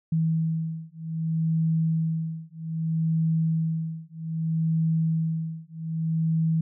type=beating tone pair; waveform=sine; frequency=161.3 / 161.93 Hz; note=E3 / E3; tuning=-37 / -31 cents; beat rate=0.63 Hz; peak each=-26 dBFS; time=0.12-6.61 s; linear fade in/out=5 ms; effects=none